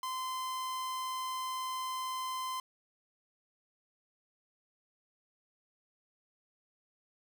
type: tone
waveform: 45% pulse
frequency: 1033 Hz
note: C6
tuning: 22 cents flat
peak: -35 dBFS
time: 0.03-2.6 s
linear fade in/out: 2 ms
effects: none